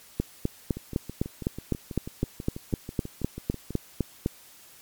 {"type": "two click trains", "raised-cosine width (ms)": 3, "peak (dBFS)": [-22, -11], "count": [19, 17], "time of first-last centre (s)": [[0.77, 3.706], [0.2, 4.261]], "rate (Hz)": [6.13, 3.94], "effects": ["white hiss -52 dBFS RMS until 4.81 s", "MP3 96 kbps"]}